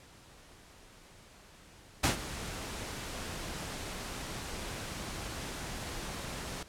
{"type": "noise with ADSR envelope", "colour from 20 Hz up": "pink", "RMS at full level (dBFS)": -25, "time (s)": [2.03, 6.63], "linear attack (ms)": 11, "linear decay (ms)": 120, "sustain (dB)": -15, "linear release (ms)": 4, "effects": ["pink hiss -56 dBFS RMS until 6.68 s", "low-pass 10000 Hz 12 dB/octave"]}